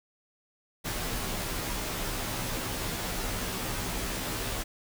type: noise with comb filter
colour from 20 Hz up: pink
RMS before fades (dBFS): -33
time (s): 0.84-4.64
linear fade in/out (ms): 20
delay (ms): 14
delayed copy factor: -0.85
effects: none